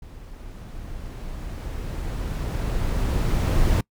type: noise with level ramp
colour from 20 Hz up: brown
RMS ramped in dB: -41 to -18 dBFS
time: 0.02-3.81 s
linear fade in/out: 5 ms
effects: noise-tail reverb RT60 0.1 s tail -25 dB re dry